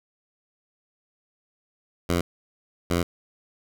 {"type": "tone bursts at uneven times", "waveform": "10% pulse", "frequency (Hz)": 86.7, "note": "F2", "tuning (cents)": -12, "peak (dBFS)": -13, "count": 2, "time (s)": [[2.09, 2.21], [2.9, 3.03]], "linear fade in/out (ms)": 5, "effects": []}